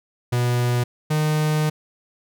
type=tone pair in turn; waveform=45% pulse; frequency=122.1 / 153.41 Hz; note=B2 / D#3; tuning=-19 / -24 cents; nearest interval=major third; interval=395 cents; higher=second; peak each=-18 dBFS; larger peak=neither; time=0.32-0.84 / 1.1-1.7 s; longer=second; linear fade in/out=10 ms; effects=none